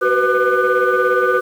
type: tone cluster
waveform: sine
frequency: 374.6 / 487.9 / 505 / 1200 / 1491 Hz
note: F#4 / B4 / B4 / D6 / F#6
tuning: +21 / -21 / +39 / +37 / +13 cents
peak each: -18 dBFS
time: 0.01-1.41 s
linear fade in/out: 20 ms
effects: tanh soft clip ceiling -6 dBFS + 7-bit